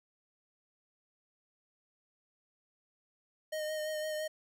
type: tone with vibrato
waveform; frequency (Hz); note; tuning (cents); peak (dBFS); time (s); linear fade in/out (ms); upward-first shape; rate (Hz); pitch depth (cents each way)
square; 617; D#5; -15; -35; 3.52-4.28; 10; sine; 5.9; 21
effects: none